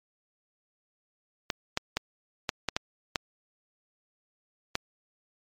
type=clicks; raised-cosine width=0.2 ms; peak=-9 dBFS; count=8; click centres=1.502 / 1.774 / 1.97 / 2.492 / 2.687 / 2.765 / 3.158 / 4.754 s; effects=MP3 96 kbps